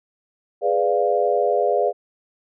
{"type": "chord", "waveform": "sine", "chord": "G# diminished seventh", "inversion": "none", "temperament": "equal with one note detuned", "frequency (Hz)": [415.3, 496.2, 587.3, 698.5], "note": ["G#4", "B4", "D5", "F5"], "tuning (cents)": [0, 8, 0, 0], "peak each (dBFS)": -22, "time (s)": [0.61, 1.93], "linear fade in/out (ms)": 50, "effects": []}